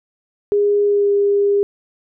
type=tone with pitch glide; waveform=sine; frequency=409.6 to 404 Hz; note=G#4 to G#4; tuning=-24 to -48 cents; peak=-12 dBFS; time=0.52-1.63 s; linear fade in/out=0 ms; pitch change=-24 cents; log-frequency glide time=0.85-1.1 s; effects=none